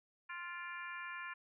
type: harmonic tone with a mistuned harmonic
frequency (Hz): 349.2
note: F4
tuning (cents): 0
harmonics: 3 / 4 / 5 / 6 / 7 / 8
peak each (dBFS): -48 / -49 / -47 / -59 / -50 / -58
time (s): 0.29-1.34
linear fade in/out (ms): 10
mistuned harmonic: 7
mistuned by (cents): -44
effects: none